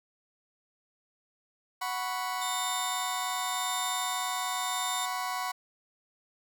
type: chord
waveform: 35% pulse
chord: F# suspended fourth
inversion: none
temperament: just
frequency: 740 / 986.7 / 1110 Hz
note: F#5 / B5 / C#6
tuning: 0 / -2 / +2 cents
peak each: -34 dBFS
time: 1.81-5.52 s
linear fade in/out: 10 ms
type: tone with tremolo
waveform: 20% pulse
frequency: 3637 Hz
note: A#7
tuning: 43 cents flat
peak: -27 dBFS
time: 2.41-5.06 s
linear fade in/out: 10 ms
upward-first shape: sine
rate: 0.88 Hz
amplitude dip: 40%
effects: none